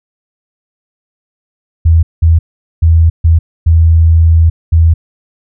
sine tone bursts at uneven times, 81.9 Hz, E2, 11 cents flat, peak -3 dBFS, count 6, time 1.85-2.03 / 2.22-2.39 / 2.82-3.1 / 3.24-3.39 / 3.66-4.5 / 4.72-4.94 s, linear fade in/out 10 ms, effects none

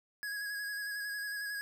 square tone with vibrato, 1661.2 Hz, G#6, in tune, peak -37 dBFS, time 0.23-1.61 s, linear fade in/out 0 ms, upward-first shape square, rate 11 Hz, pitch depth 21 cents each way, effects none

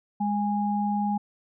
sine tone pair together, 205.7 / 823.9 Hz, G#3 / G#5, -16 / -14 cents, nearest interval 2 octaves, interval 2402 cents, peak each -25 / -27 dBFS, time 0.2-1.18 s, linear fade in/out 10 ms, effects none

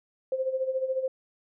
sine tone with tremolo, 523.3 Hz, C5, in tune, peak -23 dBFS, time 0.32-1.08 s, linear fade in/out 2 ms, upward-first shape sine, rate 14 Hz, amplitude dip 70%, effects none

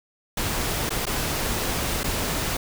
pink noise with dropouts, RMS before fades -26 dBFS, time 0.37-2.57 s, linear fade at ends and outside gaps 5 ms, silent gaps 0.894-0.904 / 1.056-1.066 / 2.034-2.041 s, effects none

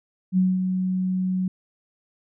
sine tone with ADSR envelope, 185.4 Hz, F#3, 4 cents sharp, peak -15 dBFS, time 0.32-1.48 s, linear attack 53 ms, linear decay 210 ms, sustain -6 dB, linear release 3 ms, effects none

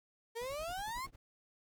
35% pulse exponential sweep, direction up, 450 to 1108.7 Hz, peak -37 dBFS, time 0.35-1.07 s, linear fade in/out 20 ms
brown noise with tremolo, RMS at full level -50 dBFS, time 0.41-1.16 s, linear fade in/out 5 ms, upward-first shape sine, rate 11 Hz, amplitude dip 95%
effects none

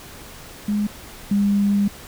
sine tone pair in turn, 207.7 / 201.9 Hz, G#3 / G#3, 0 / -49 cents, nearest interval unison, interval 49 cents, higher first, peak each -18 / -15 dBFS, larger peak second, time 0.68-0.87 / 1.31-1.88 s, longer second, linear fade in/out 5 ms, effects pink hiss -40 dBFS RMS until 2.07 s

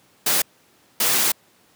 white noise bursts at uneven times, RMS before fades -19 dBFS, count 2, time 0.26-0.42 / 1-1.32 s, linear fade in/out 5 ms, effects pink hiss -57 dBFS RMS until 1.75 s + high-pass 150 Hz 12 dB/octave

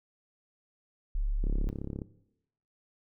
sine tone, 35.4 Hz, C#1, 37 cents sharp, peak -27 dBFS, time 1.15-1.69 s, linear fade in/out 0 ms
click train, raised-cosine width 3 ms, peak -24 dBFS, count 21, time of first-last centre 1.44-2.018 s, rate 34.6 Hz
effects noise-tail reverb RT60 0.8 s tail -17 dB re dry

